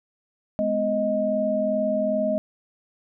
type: tone cluster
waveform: sine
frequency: 210.3 / 252.8 / 625 Hz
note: G#3 / B3 / D#5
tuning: +22 / +41 / +8 cents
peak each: -27 / -29 / -22 dBFS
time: 0.59-2.38 s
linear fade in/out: 0 ms
effects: none